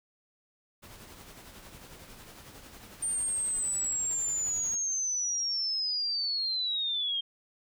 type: noise with tremolo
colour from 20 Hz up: pink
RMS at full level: -48 dBFS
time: 0.82-4.76 s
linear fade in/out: 20 ms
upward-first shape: sine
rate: 11 Hz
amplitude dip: 40%
type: linear sweep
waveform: sine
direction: down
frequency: 8900 to 3190 Hz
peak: -28 dBFS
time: 3.02-7.21 s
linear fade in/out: 10 ms
effects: none